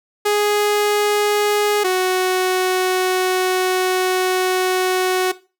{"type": "tone pair in turn", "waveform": "sawtooth", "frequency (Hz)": [415.3, 370], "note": ["G#4", "F#4"], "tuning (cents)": [0, 0], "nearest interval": "major second", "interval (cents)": 200, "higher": "first", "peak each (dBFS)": -11, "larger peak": "neither", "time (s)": [[0.25, 1.84], [1.84, 5.32]], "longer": "second", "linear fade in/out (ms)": 10, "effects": ["noise-tail reverb RT60 0.3 s tail -17 dB re dry"]}